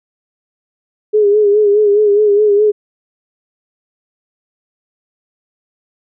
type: tone with vibrato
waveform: sine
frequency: 415.3 Hz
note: G#4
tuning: in tune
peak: -7 dBFS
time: 1.13-2.72 s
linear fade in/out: 20 ms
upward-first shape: sine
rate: 4.8 Hz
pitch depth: 54 cents each way
effects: none